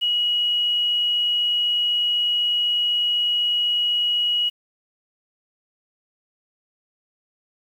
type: tone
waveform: sine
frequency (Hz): 2908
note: F#7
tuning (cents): -31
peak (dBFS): -18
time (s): 0.01-4.5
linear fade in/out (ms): 20
effects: 8-bit